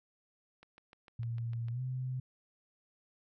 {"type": "click train", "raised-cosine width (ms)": 0.3, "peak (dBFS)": -39, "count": 8, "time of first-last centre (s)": [0.63, 1.684], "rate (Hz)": 6.64}
{"type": "tone with pitch glide", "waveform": "sine", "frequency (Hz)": [116.54, 128.56], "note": ["A#2", "C3"], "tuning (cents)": [0, -30], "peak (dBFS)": -34, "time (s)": [1.19, 2.2], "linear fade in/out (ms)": 5, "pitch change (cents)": 170, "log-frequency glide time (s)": [1.71, 1.81]}
{"effects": []}